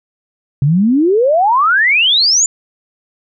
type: exponential sweep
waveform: sine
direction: up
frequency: 132.1 to 7220 Hz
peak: -8 dBFS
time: 0.62-2.46 s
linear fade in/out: 2 ms
effects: none